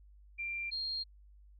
sine tone pair in turn, 2371 / 4225 Hz, D7 / C8, +16 / +16 cents, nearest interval minor seventh, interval 1000 cents, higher second, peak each -35 / -34 dBFS, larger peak second, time 0.38-0.71 / 0.71-1.04 s, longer neither, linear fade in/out 20 ms, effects added 50 Hz sine -55 dBFS peak until 1.59 s + MP3 48 kbps

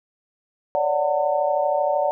sine chord, D major seventh, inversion third, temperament equal with one note detuned, 554.4 / 587.3 / 740 / 902.7 Hz, C#5 / D5 / F#5 / A5, 0 / 0 / 0 / +44 cents, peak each -27 / -21 / -24 / -26 dBFS, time 0.75-2.11 s, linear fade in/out 0 ms, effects none

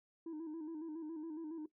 sine tone with vibrato, 317.8 Hz, D#4, 37 cents sharp, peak -39 dBFS, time 0.26-1.66 s, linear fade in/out 5 ms, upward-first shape square, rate 7.2 Hz, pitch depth 67 cents each way, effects noise-tail reverb RT60 0.1 s tail -17 dB re dry + tanh soft clip ceiling -41 dBFS

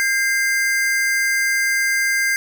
square tone pair together, 1606.5 / 2083 Hz, G6 / C7, +42 / -8 cents, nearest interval major third, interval 450 cents, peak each -20 dBFS, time 0-2.36 s, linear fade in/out 0 ms, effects none

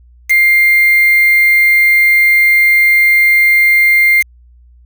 sine tone with quantisation, 2100 Hz, C7, 6 cents sharp, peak -6 dBFS, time 0.29-4.23 s, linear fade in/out 20 ms, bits 3, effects added 60 Hz sine -40 dBFS peak until 4.85 s

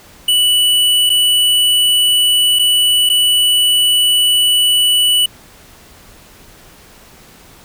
square tone with dropouts, 2960 Hz, F#7, in tune, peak -10 dBFS, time 0.28-5.26 s, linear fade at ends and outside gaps 5 ms, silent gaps 1.095-1.1 / 2.589-2.593 / 3.092-3.098 s, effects pink hiss -42 dBFS RMS until 7.64 s

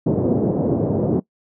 pink band-pass noise, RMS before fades -19 dBFS, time 0.06-1.2 s, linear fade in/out 5 ms, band 120 to 550 Hz, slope 24 dB/octave, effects noise-tail reverb RT60 0.1 s tail -21 dB re dry

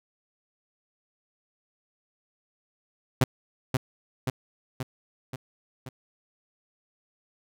sawtooth tone with echo, 129.2 Hz, C3, 21 cents flat, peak -13 dBFS, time 3.21-3.24 s, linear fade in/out 5 ms, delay 530 ms, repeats 5, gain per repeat -4 dB, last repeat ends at 5.89 s, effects none

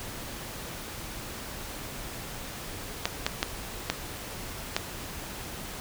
clicks, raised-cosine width 0.2 ms, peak -7 dBFS, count 5, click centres 3.055 / 3.265 / 3.429 / 3.9 / 4.765 s, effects pink hiss -39 dBFS RMS until 5.8 s

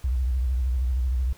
sine tone with vibrato, 63.2 Hz, B1, 41 cents sharp, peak -21 dBFS, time 0.04-1.33 s, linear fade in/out 5 ms, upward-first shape sine, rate 13 Hz, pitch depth 120 cents each way, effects pink hiss -53 dBFS RMS until 1.37 s

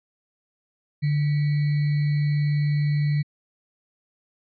sine tone with sample-and-hold, 146.83 Hz, D3, in tune, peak -19 dBFS, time 1.02-3.23 s, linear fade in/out 20 ms, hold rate 2100 Hz, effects resampled to 11025 Hz

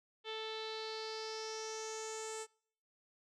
sawtooth tone with low-pass filter sweep, 440 Hz, A4, in tune, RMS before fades -43 dBFS, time 0.24-2.47 s, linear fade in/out 50 ms, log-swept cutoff 3400 to 8000 Hz, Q 5.4, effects noise-tail reverb RT60 0.6 s tail -26 dB re dry

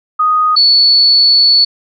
sine tone pair in turn, 1244.5 / 4435 Hz, D#6 / C#8, 0 / 0 cents, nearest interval octave + minor seventh, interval 2200 cents, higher second, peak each -8 / -5 dBFS, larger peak second, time 0.19-0.56 / 0.56-1.65 s, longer second, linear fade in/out 10 ms, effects none

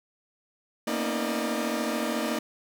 sawtooth tone cluster, 231.2 / 245 / 276 / 318.3 / 601 Hz, A#3 / B3 / C#4 / D#4 / D5, -14 / -14 / -7 / +39 / +40 cents, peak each -27 / -33 / -32 / -29 / -29 dBFS, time 0.87-2.39 s, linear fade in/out 5 ms, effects none

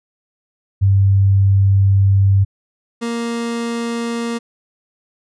sine / 30% pulse tone pair in turn, 98 / 233.6 Hz, G2 / A#3, 0 / +4 cents, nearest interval octave + minor third, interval 1504 cents, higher second, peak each -9 / -17 dBFS, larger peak first, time 0.81-2.45 / 3.01-4.39 s, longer first, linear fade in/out 20 ms, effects resampled to 22050 Hz

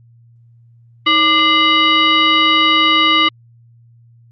sine tone with frequency modulation, 2066 Hz, C7, 22 cents flat, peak -9 dBFS, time 1.06-3.29 s, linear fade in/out 10 ms, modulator 874 Hz, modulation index 1.6, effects added 117 Hz sine -44 dBFS peak until 4.31 s + Opus 48 kbps

